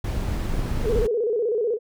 brown noise, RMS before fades -25 dBFS, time 0.04-1.07 s, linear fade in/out 5 ms
clicks, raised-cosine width 3 ms, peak -17 dBFS, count 9, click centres 0.456 / 0.54 / 0.593 / 0.656 / 0.774 / 0.813 / 0.858 / 0.906 / 0.962 s
sine tone with vibrato, 449.9 Hz, A4, 39 cents sharp, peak -20 dBFS, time 0.83-1.79 s, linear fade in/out 50 ms, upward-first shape square, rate 16 Hz, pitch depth 110 cents each way
effects none

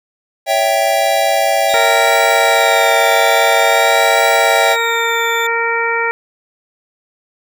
square chord, C# diminished, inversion none, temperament equal with one note detuned, 559.8 / 659.3 / 784 Hz, C#5 / E5 / G5, +17 / 0 / 0 cents, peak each -19 / -16 / -16 dBFS, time 0.46-4.77 s, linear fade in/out 50 ms
35% pulse tone with vibrato, 3724 Hz, A#7, 2 cents flat, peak -21 dBFS, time 1.69-5.47 s, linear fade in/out 5 ms, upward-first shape sine, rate 0.48 Hz, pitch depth 85 cents each way
harmonic tone, 462.5 Hz, A#4, 14 cents flat, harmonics 1 / 2 / 3 / 4 / 5, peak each -20 / -20 / -20 / -20 / -20 dBFS, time 1.74-6.11 s, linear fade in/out 0 ms
effects none

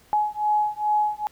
sine beating tone pair, 842 / 844.4 Hz, G#5 / G#5, +24 / +29 cents, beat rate 2.4 Hz, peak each -23 / -23 dBFS, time 0.13-1.27 s, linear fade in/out 0 ms, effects pink hiss -56 dBFS RMS until 1.31 s

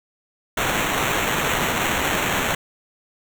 white noise with sample-and-hold, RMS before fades -22 dBFS, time 0.57-2.55 s, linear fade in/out 5 ms, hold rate 4900 Hz, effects none

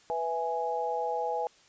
sine chord, E major, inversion second, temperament equal, 493.9 / 659.3 / 830.6 Hz, B4 / E5 / G#5, 0 / 0 / 0 cents, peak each -33 / -35 / -31 dBFS, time 0.1-1.47 s, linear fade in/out 0 ms, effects white hiss -60 dBFS RMS until 1.68 s + resampled to 16000 Hz

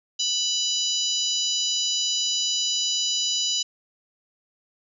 harmonic tone, 987.8 Hz, B5, in tune, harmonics 3 / 4 / 5 / 6 / 7, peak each -27 / -28 / -29 / -30 / -30 dBFS, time 0.19-3.63 s, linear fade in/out 10 ms, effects none

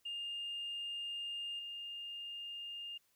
sine tone with level steps, 2817 Hz, F7, 14 cents sharp, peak -38 / -42 dBFS, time 0.05-2.98 s, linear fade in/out 10 ms, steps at 1.59 s, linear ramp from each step 2 ms, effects tanh soft clip ceiling -35 dBFS + white hiss -75 dBFS RMS until 3.15 s

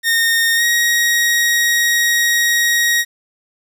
sawtooth tone with pitch glide, 1840 to 1887.4 Hz, A#6 to A#6, -23 to +21 cents, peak -9 dBFS, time 0.03-3.05 s, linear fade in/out 50 ms, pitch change +44 cents, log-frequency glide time 0.56-0.63 s, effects 8-bit

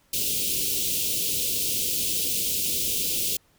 white band-stop noise, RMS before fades -26 dBFS, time 0.13-3.37 s, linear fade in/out 5 ms, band 520 to 2600 Hz, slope 48 dB/octave, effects pink hiss -63 dBFS RMS until 3.58 s

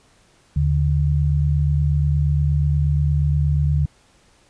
sine tone pair together, 77.08 / 145.5 Hz, D#2 / D3, -16 / -16 cents, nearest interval major seventh, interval 1100 cents, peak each -18 dBFS, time 0.56-3.86 s, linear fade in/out 5 ms, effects pink hiss -56 dBFS RMS until 4.49 s + resampled to 22050 Hz

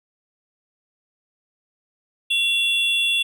triangle tone pair together, 2740 / 3431 Hz, F7 / A7, -34 / -44 cents, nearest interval major third, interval 390 cents, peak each -19 dBFS, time 2.3-3.23 s, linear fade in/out 10 ms, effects none

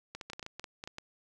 clicks, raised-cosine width 0.2 ms, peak -24 dBFS, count 12, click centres 0.15 / 0.212 / 0.3 / 0.333 / 0.395 / 0.428 / 0.464 / 0.596 / 0.642 / 0.839 / 0.875 / 0.984 s, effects none

